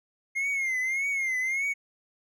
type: tone with vibrato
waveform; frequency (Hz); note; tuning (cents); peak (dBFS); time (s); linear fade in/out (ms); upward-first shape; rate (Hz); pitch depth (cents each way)
triangle; 2127; C7; +28; -24; 0.35-1.74; 20; triangle; 1.7; 110
effects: none